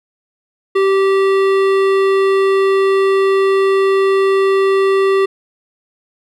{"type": "tone with hard clipping", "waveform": "triangle", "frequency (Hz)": 388.6, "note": "G4", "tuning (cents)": -15, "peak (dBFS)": -12, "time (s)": [0.75, 5.26], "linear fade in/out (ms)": 10, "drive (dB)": 18, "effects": []}